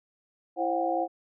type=tone cluster; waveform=sine; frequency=334.2 / 532 / 724 / 787 Hz; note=E4 / C5 / F#5 / G5; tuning=+24 / +29 / -38 / +7 cents; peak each=-31 / -31 / -28 / -33 dBFS; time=0.56-1.08 s; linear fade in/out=50 ms; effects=none